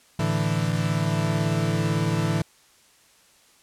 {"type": "chord", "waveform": "40% pulse", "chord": "A suspended fourth", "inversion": "none", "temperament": "equal", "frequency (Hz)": [110, 146.83, 164.81], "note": ["A2", "D3", "E3"], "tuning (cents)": [0, 0, 0], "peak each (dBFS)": [-26, -26, -24], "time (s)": [0.19, 2.42], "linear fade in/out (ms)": 5, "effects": ["white hiss -57 dBFS RMS until 3.62 s", "low-pass 10000 Hz 12 dB/octave"]}